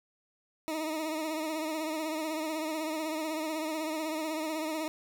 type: tone with vibrato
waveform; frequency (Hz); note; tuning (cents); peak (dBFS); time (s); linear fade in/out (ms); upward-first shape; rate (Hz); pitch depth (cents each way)
20% pulse; 313.7; D#4; +14; -27; 0.68-4.88; 0; triangle; 16; 63
effects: none